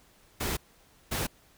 pink noise bursts at uneven times, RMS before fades -31 dBFS, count 2, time 0.4-0.57 / 1.11-1.27 s, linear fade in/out 10 ms, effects pink hiss -61 dBFS RMS until 1.57 s

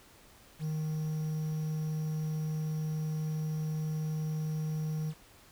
triangle tone with quantisation, 155.56 Hz, D#3, in tune, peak -29 dBFS, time 0.59-5.14 s, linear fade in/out 50 ms, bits 9, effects pink hiss -58 dBFS RMS until 5.51 s

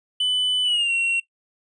triangle tone with pitch glide, 3000 to 2735 Hz, F#7 to F7, +23 to -37 cents, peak -17 dBFS, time 0.2-1.2 s, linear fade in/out 5 ms, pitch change -160 cents, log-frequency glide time 0.64-0.92 s, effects noise-tail reverb RT60 0.1 s tail -18 dB re dry + resampled to 22050 Hz

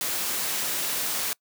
white noise, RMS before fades -28 dBFS, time 0.01-1.33 s, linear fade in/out 0 ms, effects noise-tail reverb RT60 0.1 s tail -25 dB re dry + high-pass 150 Hz 12 dB/octave

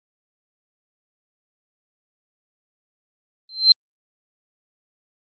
sine tone with exponential growth, 4119 Hz, C8, 28 cents flat, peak -3 dBFS, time 3.49-3.72 s, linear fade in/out 2 ms, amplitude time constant 48 ms, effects Opus 32 kbps

